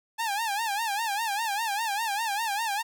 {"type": "tone with vibrato", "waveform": "sawtooth", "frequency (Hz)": 856, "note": "A5", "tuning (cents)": -48, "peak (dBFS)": -23, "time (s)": [0.18, 2.83], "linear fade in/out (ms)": 20, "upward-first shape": "sine", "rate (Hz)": 5, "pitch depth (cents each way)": 140, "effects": []}